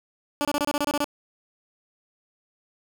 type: tone bursts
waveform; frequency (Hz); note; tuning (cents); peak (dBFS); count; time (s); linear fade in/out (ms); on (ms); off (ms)
15% pulse; 290.9; D4; -16; -16; 10; 0.41-1.043; 0; 39; 27
effects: none